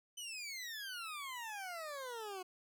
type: exponential sweep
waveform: 20% pulse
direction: down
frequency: 3045 to 360.3 Hz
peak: -38 dBFS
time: 0.17-2.43 s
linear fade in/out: 10 ms
effects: none